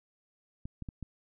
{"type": "clicks", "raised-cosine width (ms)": 5, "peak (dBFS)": -27, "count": 4, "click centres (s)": [0.655, 0.823, 0.888, 1.027], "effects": []}